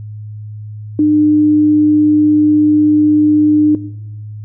sine tone, 301.7 Hz, D4, 47 cents sharp, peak -7 dBFS, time 0.99-3.75 s, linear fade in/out 2 ms, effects noise-tail reverb RT60 1.0 s tail -17 dB re dry + added 106 Hz sine -25 dBFS peak until 4.44 s

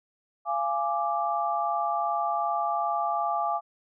sine chord, D diminished, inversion first, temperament equal with one note detuned, 688 / 830.6 / 1174.7 Hz, F5 / Ab5 / D6, -26 / 0 / 0 cents, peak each -29 dBFS, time 0.45-3.61 s, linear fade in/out 50 ms, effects none

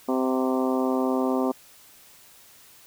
harmonic tone with a mistuned harmonic, 130 Hz, C3, 11 cents flat, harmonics 2 / 3 / 4 / 5 / 6 / 7 / 8 / 9, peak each -24 / -28 / -30 / -32 / -34 / -35 / -36 / -37 dBFS, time 0.08-1.52 s, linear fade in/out 10 ms, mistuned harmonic 6, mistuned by -35 cents, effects white hiss -52 dBFS RMS until 2.86 s

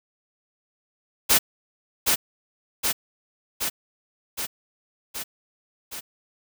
white noise with echo, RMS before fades -17 dBFS, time 1.29-1.39 s, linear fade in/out 20 ms, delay 770 ms, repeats 6, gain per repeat -3 dB, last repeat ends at 6.01 s, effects none

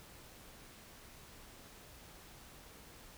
silence, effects pink hiss -56 dBFS RMS until 3.17 s

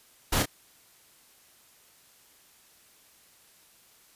pink noise with echo, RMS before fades -25 dBFS, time 0.32-0.43 s, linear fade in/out 10 ms, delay 29 ms, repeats 1, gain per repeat -6 dB, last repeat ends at 0.459 s, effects white hiss -59 dBFS RMS until 4.15 s + resampled to 32000 Hz

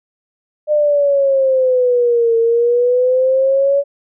sine exponential two-way sweep, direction down then up, 606 to 455.9 to 567 Hz, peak -10 dBFS, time 0.67-3.84 s, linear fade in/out 50 ms, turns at 2.37 s, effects none

